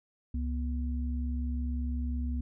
sine tone pair together, 68.27 / 242.7 Hz, C#2 / B3, -26 / -30 cents, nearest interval octave + minor seventh, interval 2196 cents, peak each -30 / -37 dBFS, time 0.34-2.41 s, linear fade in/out 5 ms, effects none

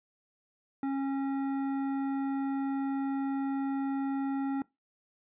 sine tone with hard clipping, 273.1 Hz, C#4, 26 cents flat, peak -31 dBFS, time 0.83-4.62 s, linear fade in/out 2 ms, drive 11 dB, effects noise-tail reverb RT60 0.2 s tail -21 dB re dry + resampled to 8000 Hz

